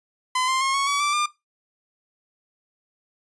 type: tone with pitch steps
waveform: sawtooth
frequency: 1020 / 1048.1 / 1076.9 / 1106.6 / 1137 / 1168.3 / 1200.4 Hz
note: C6 / C6 / C6 / C#6 / C#6 / D6 / D6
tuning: -44 / +3 / +50 / -3 / +44 / -9 / +38 cents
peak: -17 dBFS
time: 0.35-1.26 s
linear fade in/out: 5 ms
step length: 130 ms
effects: noise-tail reverb RT60 0.2 s tail -17 dB re dry + resampled to 22050 Hz